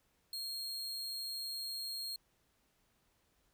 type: tone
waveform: 40% pulse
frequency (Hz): 4247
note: C8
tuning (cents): +25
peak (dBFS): -38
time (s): 0.33-2.16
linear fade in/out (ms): 2
effects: pink hiss -75 dBFS RMS until 3.53 s